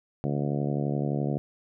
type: harmonic tone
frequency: 71.7 Hz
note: D2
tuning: 41 cents flat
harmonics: 2 / 3 / 4 / 5 / 6 / 7 / 8 / 9 / 10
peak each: -28 / -32 / -34 / -36 / -38 / -39 / -40 / -41 / -42 dBFS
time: 0.24-1.38 s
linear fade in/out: 0 ms
effects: none